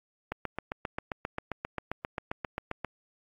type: click train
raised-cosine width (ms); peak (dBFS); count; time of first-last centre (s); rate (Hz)
0.5; -17; 20; 0.32-2.847; 7.52
effects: AAC 64 kbps